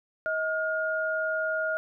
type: tone pair together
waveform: sine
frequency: 634 / 1423.3 Hz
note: D#5 / F6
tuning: +32 / +32 cents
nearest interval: octave + major second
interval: 1400 cents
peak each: -29 / -28 dBFS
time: 0.26-1.77 s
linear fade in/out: 0 ms
effects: none